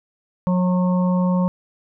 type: harmonic tone with a mistuned harmonic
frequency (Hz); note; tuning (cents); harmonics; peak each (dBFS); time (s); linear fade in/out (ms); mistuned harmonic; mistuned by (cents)
181.2; F#3; -36; 1 / 3 / 5 / 6; -16 / -26 / -30 / -32; 0.47-1.48; 0; 5; +15
effects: none